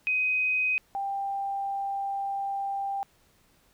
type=tone pair in turn; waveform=sine; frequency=2512 / 791.2 Hz; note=D#7 / G5; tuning=+16 / +16 cents; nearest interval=octave + minor sixth; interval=2000 cents; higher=first; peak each=-23 / -28 dBFS; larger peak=first; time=0.07-0.78 / 0.95-3.03 s; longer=second; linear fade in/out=0 ms; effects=pink hiss -64 dBFS RMS until 3.73 s